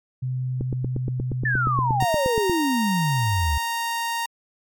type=tone with pitch glide; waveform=sine; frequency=128 to 126.31 Hz; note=C3 to B2; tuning=-38 to +39 cents; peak=-23 dBFS; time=0.22-2.05 s; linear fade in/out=10 ms; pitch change=-23 cents; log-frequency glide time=0.37-1.44 s
type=click train; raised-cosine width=3 ms; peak=-14 dBFS; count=17; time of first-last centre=0.61-2.497 s; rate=8.48 Hz
type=exponential sweep; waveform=sine; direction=down; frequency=1804 to 68.8 Hz; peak=-20 dBFS; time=1.45-3.58 s; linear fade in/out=5 ms
type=tone; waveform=sawtooth; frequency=929 Hz; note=A#5; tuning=6 cents flat; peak=-20 dBFS; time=2-4.26 s; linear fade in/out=5 ms
effects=MP3 96 kbps